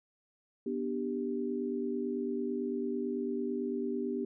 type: chord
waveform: sine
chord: G major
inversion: first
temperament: just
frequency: 245 / 294 / 392 Hz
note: B3 / D4 / G4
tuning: -14 / +2 / 0 cents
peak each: -35 / -38 / -35 dBFS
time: 0.66-4.25 s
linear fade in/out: 5 ms
effects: none